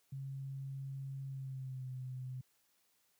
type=tone with pitch glide; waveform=sine; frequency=135.8 to 128.55 Hz; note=C#3 to C3; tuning=-35 to -30 cents; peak=-40 dBFS; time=0.12-2.41 s; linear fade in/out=5 ms; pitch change=-95 cents; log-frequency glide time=1.26-1.89 s; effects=white hiss -75 dBFS RMS until 3.19 s + high-pass 80 Hz 12 dB/octave